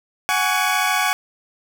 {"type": "chord", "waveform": "20% pulse", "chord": "F# suspended second", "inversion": "none", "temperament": "equal with one note detuned", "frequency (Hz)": [740, 830.6, 1126.8], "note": ["F#5", "G#5", "C#6"], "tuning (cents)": [0, 0, 28], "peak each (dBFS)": -17, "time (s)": [0.29, 1.13], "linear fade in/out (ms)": 0, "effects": []}